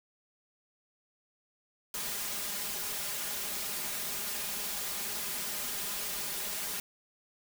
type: noise with comb filter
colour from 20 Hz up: white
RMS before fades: -36 dBFS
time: 1.94-6.8 s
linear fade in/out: 2 ms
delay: 4.9 ms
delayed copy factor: +0.8
effects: none